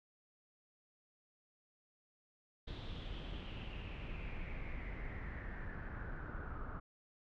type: noise with low-pass filter sweep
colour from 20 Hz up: brown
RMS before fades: -44 dBFS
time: 2.67-6.8 s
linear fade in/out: 10 ms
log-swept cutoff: 3700 to 1300 Hz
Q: 6
effects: MP3 96 kbps